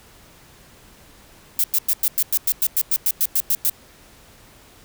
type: noise bursts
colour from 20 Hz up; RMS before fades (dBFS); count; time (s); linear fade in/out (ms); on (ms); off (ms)
violet; -18; 15; 1.59-3.697; 2; 49; 98
effects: pink hiss -49 dBFS RMS until 4.84 s